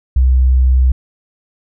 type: tone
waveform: sine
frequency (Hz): 64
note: C2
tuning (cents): -38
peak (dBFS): -7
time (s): 0.16-0.92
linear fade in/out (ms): 5
effects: none